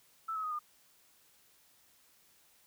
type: tone with pitch steps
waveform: sine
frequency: 1318.5 / 1282.4 / 1247.4 / 1213.3 Hz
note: E6 / E6 / D#6 / D#6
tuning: 0 / -48 / +4 / -44 cents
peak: -34 dBFS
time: 0.28-0.592 s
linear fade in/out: 10 ms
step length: 78 ms
effects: white hiss -66 dBFS RMS until 2.66 s